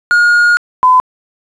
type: tone pair in turn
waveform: triangle / sine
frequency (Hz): 1431 / 1011.9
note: F6 / B5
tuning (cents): +42 / +42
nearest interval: tritone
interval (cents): 600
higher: first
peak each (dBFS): -4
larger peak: neither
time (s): 0.11-0.57 / 0.83-1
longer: first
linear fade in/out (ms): 0
effects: resampled to 22050 Hz + 7-bit